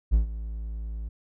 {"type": "tone with ADSR envelope", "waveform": "triangle", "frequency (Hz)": 55, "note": "A1", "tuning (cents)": 0, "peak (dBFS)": -13, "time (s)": [0.11, 1.09], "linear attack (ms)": 29, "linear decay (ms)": 120, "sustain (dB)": -16, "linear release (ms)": 9, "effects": []}